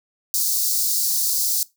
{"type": "high-pass noise", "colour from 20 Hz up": "white", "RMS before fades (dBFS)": -21, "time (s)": [0.34, 1.63], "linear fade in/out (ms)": 0, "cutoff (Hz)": 4300, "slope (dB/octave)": 48, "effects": ["noise-tail reverb RT60 0.2 s tail -20 dB re dry"]}